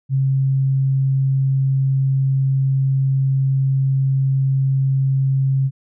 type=tone; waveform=sine; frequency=134.7 Hz; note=C#3; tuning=49 cents flat; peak=-14 dBFS; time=0.09-5.71 s; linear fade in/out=50 ms; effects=none